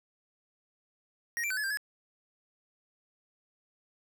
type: tone with pitch steps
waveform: square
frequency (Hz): 1875 / 2350 / 1518 / 1708 / 1584 / 1698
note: A#6 / D7 / F#6 / G#6 / G6 / G#6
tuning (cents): +10 / +1 / +44 / +48 / +18 / +38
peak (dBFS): -31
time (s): 1.37-1.772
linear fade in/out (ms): 0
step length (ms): 67
effects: none